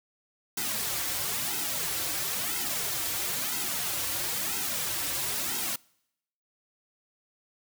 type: noise with flanger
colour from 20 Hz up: white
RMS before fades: -31 dBFS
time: 0.57-5.76 s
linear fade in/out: 5 ms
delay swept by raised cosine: 1.7 to 4.9 ms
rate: 1 Hz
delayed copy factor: -0.95
effects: noise-tail reverb RT60 0.8 s tail -26 dB re dry